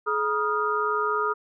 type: tone cluster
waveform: sine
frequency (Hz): 425.8 / 961 / 1237 / 1397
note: G#4 / B5 / D#6 / F6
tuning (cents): +43 / -48 / -10 / 0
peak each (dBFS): -28 / -31 / -25 / -30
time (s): 0.06-1.34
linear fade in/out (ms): 20
effects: none